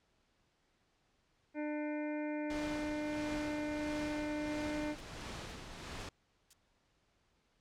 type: harmonic tone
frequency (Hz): 299.9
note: D4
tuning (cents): +36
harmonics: 1 / 2 / 3 / 5 / 6 / 7 / 8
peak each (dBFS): -37 / -42 / -49 / -52 / -55 / -52 / -54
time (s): 1.54-4.96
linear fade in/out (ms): 50
type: noise with tremolo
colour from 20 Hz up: pink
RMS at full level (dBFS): -44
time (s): 2.5-6.09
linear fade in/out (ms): 2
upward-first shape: sine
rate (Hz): 1.5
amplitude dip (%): 45
type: noise bursts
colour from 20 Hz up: violet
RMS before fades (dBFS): -48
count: 4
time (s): 4.98-6.532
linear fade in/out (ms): 2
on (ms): 28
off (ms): 480
effects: pink hiss -75 dBFS RMS until 7.6 s + low-pass 6000 Hz 12 dB/octave